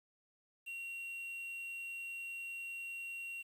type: tone with quantisation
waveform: triangle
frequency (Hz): 2745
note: F7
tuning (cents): -31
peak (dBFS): -40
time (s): 0.66-3.43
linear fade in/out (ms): 20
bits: 10
effects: none